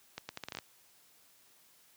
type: accelerating click train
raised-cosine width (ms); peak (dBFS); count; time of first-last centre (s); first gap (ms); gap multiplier
0.2; -22; 9; 0.18-0.587; 110; 0.76
effects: white hiss -64 dBFS RMS until 1.96 s + high-pass 80 Hz 12 dB/octave